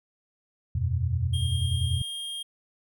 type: chord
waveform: sine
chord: E suspended second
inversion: none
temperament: equal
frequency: 82.41 / 92.5 / 123.47 Hz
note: E2 / F#2 / B2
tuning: 0 / 0 / 0 cents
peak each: -28 dBFS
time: 0.75-2.02 s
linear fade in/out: 5 ms
type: tone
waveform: square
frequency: 3225 Hz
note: G7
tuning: 48 cents sharp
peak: -33 dBFS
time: 1.33-2.43 s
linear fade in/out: 10 ms
effects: none